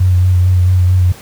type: tone with vibrato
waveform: sine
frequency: 91 Hz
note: F#2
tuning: 28 cents flat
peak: -6 dBFS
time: 0-1.12 s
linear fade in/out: 5 ms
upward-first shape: sine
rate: 4.5 Hz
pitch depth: 28 cents each way
effects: pink hiss -36 dBFS RMS until 1.21 s + high-pass 60 Hz 12 dB/octave